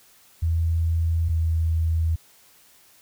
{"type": "tone pair in turn", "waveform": "sine", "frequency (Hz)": [82.5, 81.36], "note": ["E2", "E2"], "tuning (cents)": [2, -22], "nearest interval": "unison", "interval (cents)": 24, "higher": "first", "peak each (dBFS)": -19, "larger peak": "neither", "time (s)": [[0.42, 1.29], [1.29, 2.16]], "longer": "neither", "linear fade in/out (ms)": 10, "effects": ["white hiss -55 dBFS RMS until 3.01 s"]}